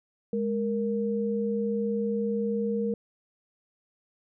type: tone pair together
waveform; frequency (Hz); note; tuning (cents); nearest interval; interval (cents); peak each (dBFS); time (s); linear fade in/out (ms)
sine; 207.7 / 466.3; G#3 / A#4; 0 / +1; octave + major second; 1401; -28 / -28; 0.33-2.94; 2
effects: none